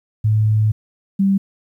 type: tone pair in turn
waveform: sine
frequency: 107.9 / 195.5 Hz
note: A2 / G3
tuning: -33 / -4 cents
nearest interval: minor seventh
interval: 1029 cents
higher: second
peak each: -12 dBFS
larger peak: neither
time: 0.24-0.72 / 1.19-1.38 s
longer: first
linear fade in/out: 10 ms
effects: 9-bit